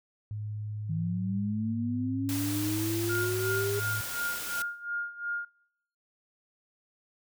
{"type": "tone", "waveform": "sine", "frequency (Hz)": 105.7, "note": "G#2", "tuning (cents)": 31, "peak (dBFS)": -33, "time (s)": [0.31, 4.01], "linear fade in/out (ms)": 0}
{"type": "linear sweep", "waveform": "sine", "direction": "up", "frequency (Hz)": [155.56, 407.5], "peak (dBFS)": -29, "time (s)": [0.89, 3.8], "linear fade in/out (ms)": 10}
{"type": "noise", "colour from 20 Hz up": "white", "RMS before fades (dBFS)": -37, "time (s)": [2.29, 4.62], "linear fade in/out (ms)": 0}
{"type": "tone with tremolo", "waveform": "sine", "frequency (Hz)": 1415, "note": "F6", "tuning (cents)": 22, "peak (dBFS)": -29, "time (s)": [3.09, 5.45], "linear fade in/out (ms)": 5, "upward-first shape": "sine", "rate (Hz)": 2.8, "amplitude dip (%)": 85}
{"effects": ["noise-tail reverb RT60 0.7 s tail -23 dB re dry"]}